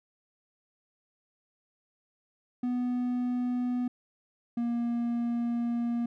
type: tone pair in turn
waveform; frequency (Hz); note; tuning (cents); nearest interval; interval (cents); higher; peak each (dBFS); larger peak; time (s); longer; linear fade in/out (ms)
triangle; 246.9 / 236.5; B3 / A#3; 0 / +25; minor second; 75; first; -25 / -25; neither; 2.63-3.88 / 4.57-6.06; second; 5
effects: none